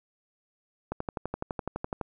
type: click train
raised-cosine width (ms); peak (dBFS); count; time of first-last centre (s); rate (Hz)
1; -17; 14; 0.92-2.012; 11.9
effects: none